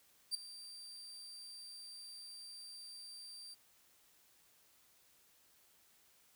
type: tone with ADSR envelope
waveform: 35% pulse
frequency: 4694 Hz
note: D8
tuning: 2 cents flat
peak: -31 dBFS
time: 0.31-3.55 s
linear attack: 36 ms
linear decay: 7 ms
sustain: -17 dB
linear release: 19 ms
effects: white hiss -69 dBFS RMS until 6.35 s